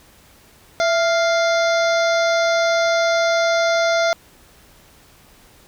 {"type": "harmonic tone with a mistuned harmonic", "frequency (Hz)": 698.5, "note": "F5", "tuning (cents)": 0, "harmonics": [1, 2, 3, 5, 6, 7, 8, 9], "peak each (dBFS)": [-16, -22, -26, -30, -32, -33, -34, -35], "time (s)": [0.8, 4.13], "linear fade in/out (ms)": 0, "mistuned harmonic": 1, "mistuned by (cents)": -79, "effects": ["pink hiss -50 dBFS RMS until 5.67 s"]}